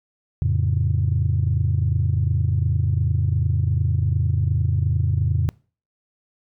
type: chord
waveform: sine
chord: F augmented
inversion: none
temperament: equal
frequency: 87.31 / 110 / 138.59 Hz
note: F2 / A2 / C#3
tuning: 0 / 0 / 0 cents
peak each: -20 / -21 / -22 dBFS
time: 0.42-5.49 s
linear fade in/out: 0 ms
effects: noise-tail reverb RT60 0.4 s tail -26 dB re dry + tanh soft clip ceiling -10 dBFS